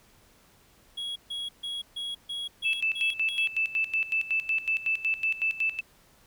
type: tone bursts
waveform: triangle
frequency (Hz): 3322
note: G#7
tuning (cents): 0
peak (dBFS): -30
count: 8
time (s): 0.97-3.47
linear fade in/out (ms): 10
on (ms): 190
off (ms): 140
type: tone with tremolo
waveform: sine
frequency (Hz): 2637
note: E7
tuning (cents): 0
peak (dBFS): -23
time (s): 2.64-5.81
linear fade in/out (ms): 20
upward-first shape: square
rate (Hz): 5.4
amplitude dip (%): 80
effects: pink hiss -60 dBFS RMS until 6.26 s